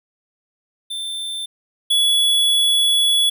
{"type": "tone pair in turn", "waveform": "square", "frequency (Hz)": [3557, 3391], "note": ["A7", "G#7"], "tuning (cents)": [18, 35], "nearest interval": "minor second", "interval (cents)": 83, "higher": "first", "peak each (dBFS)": [-25, -14], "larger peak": "second", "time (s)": [[0.9, 1.46], [1.9, 3.3]], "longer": "second", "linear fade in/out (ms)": 10, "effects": []}